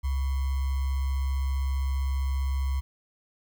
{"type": "tone with sample-and-hold", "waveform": "sine", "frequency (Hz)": 67.4, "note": "C#2", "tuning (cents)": -48, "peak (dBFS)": -24, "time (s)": [0.03, 2.81], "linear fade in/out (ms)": 20, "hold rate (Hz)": 1050, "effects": []}